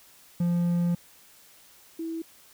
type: tone pair in turn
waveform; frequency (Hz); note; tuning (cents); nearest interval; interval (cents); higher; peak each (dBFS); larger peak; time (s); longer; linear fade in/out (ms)
triangle / sine; 173.4 / 327.3; F3 / E4; -12 / -12; major seventh; 1100; second; -20 / -30; first; 0.4-0.95 / 1.99-2.22; first; 5
effects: white hiss -55 dBFS RMS until 2.53 s